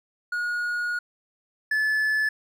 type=tone pair in turn; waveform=triangle; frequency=1444 / 1730.6 Hz; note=F#6 / A6; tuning=-43 / -29 cents; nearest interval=minor third; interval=314 cents; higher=second; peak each=-23 / -19 dBFS; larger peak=second; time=0.32-0.99 / 1.71-2.29 s; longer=first; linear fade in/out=5 ms; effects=none